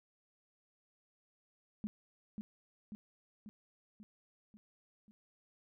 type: tone with echo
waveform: sine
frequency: 210.9 Hz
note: G#3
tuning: 27 cents sharp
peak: -35 dBFS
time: 1.84-1.87 s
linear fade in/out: 0 ms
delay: 540 ms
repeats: 6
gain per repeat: -4 dB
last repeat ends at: 5.11 s
effects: none